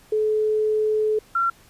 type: tone pair in turn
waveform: sine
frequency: 430 / 1365.2 Hz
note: A4 / F6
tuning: -40 / -40 cents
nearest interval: octave + minor sixth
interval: 2000 cents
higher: second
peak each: -18 dBFS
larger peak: neither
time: 0.12-1.19 / 1.35-1.5 s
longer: first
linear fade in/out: 5 ms
effects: pink hiss -53 dBFS RMS until 1.69 s + resampled to 32000 Hz